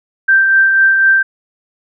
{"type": "tone with tremolo", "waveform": "sine", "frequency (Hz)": 1568, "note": "G6", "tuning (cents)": 0, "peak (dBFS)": -5, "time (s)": [0.28, 1.23], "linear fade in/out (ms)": 10, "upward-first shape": "triangle", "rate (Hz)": 4, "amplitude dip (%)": 40, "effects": []}